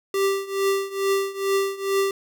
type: tone with tremolo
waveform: square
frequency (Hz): 392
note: G4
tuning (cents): 0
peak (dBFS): -18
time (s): 0.14-2.11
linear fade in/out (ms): 2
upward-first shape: triangle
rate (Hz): 2.3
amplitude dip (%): 90
effects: none